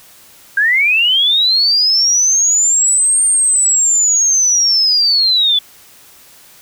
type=linear two-way sweep; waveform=sine; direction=up then down; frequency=1577 to 8780 to 3426 Hz; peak=-9 dBFS; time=0.57-5.59 s; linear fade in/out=5 ms; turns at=3.25 s; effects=white hiss -43 dBFS RMS until 6.61 s